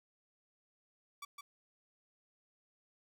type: tone with echo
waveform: sawtooth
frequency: 1149 Hz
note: D6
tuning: 38 cents flat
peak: -40 dBFS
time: 1.22-1.25 s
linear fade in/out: 5 ms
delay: 160 ms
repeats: 1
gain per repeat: -3 dB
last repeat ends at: 1.41 s
effects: none